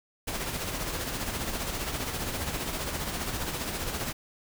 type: noise with tremolo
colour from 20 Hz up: pink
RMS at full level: -31 dBFS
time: 0.27-4.13 s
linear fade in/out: 10 ms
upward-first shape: sine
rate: 15 Hz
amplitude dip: 45%
effects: none